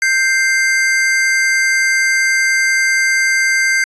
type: tone pair together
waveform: square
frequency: 1572.4 / 2093 Hz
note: G6 / C7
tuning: +5 / 0 cents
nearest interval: perfect fourth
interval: 495 cents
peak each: -15 dBFS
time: 0.02-3.84 s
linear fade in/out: 2 ms
effects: resampled to 22050 Hz